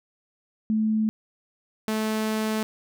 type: tone pair in turn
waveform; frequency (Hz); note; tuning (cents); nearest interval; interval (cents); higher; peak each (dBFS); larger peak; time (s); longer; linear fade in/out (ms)
sine / sawtooth; 217.6 / 217.6; A3 / A3; -19 / -19; unison; 0; neither; -20; neither; 0.7-1.09 / 1.88-2.63; second; 0
effects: none